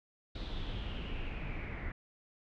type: noise with low-pass filter sweep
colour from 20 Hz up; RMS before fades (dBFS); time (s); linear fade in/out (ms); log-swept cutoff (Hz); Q
brown; -39; 0.35-1.92; 5; 3900 to 2000; 6.1
effects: none